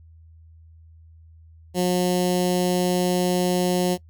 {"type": "tone with notch filter", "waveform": "15% pulse", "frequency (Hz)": 180, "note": "F#3", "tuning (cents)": -47, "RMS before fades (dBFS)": -21, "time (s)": [1.74, 3.98], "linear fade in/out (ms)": 50, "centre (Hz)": 1500, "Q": 0.69, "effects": ["noise-tail reverb RT60 0.1 s tail -23 dB re dry", "added 81 Hz sine -46 dBFS peak until 4.09 s"]}